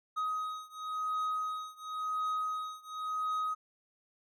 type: beating tone pair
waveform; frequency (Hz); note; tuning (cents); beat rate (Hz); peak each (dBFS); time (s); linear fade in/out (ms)
triangle; 1258 / 1258.94; D#6 / D#6; +19 / +20; 0.94; -34 / -35; 0.16-3.55; 20
effects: none